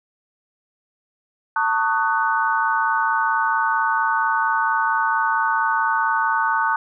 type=chord; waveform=sine; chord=D# half-diminished seventh; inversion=second; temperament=just; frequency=896 / 1120.1 / 1244.5 / 1493.4 Hz; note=A5 / C#6 / D#6 / F#6; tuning=+31 / +18 / 0 / +16 cents; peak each=-21 / -24 / -25 / -22 dBFS; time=1.56-6.76 s; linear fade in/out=2 ms; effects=none